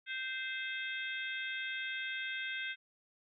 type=harmonic tone with a mistuned harmonic; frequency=520 Hz; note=C5; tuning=11 cents flat; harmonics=3 / 4 / 5 / 6 / 7; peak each=-40 / -42 / -44 / -46 / -47 dBFS; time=0.06-2.76 s; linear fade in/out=50 ms; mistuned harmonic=6; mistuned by=+71 cents; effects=none